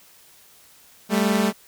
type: tone pair together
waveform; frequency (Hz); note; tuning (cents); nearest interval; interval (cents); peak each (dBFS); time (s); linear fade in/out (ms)
sawtooth; 197.43 / 220; G3 / A3; +13 / 0; major second; 187; -17; 1.09-1.53; 50
effects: white hiss -52 dBFS RMS until 1.67 s